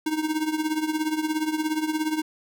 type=tone with tremolo; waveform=square; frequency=311.1 Hz; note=D#4; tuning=in tune; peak=-21 dBFS; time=0.06-2.22 s; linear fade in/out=5 ms; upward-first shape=triangle; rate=17 Hz; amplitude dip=80%; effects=none